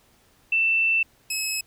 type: tone pair in turn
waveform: sine / 15% pulse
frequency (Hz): 2670 / 2576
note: E7 / E7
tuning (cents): +22 / -41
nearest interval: minor second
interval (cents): 63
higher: first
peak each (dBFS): -18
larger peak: neither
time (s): 0.52-1.03 / 1.3-1.61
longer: first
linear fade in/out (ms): 5
effects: pink hiss -60 dBFS RMS until 1.66 s